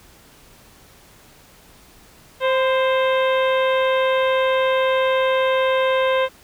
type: harmonic tone with a mistuned harmonic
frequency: 525 Hz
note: C5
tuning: 6 cents sharp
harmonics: 1 / 2 / 3 / 4 / 5 / 6 / 7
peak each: -17 / -23 / -27 / -29 / -31 / -33 / -34 dBFS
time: 2.4-6.29 s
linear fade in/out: 50 ms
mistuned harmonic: 2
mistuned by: -35 cents
effects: pink hiss -49 dBFS RMS until 6.43 s